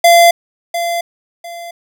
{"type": "tone with echo", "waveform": "square", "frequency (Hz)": 686, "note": "F5", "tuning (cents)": -31, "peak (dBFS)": -5, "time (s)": [0.04, 0.31], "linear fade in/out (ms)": 5, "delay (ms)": 700, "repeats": 2, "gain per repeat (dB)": -11, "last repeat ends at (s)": 1.71, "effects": []}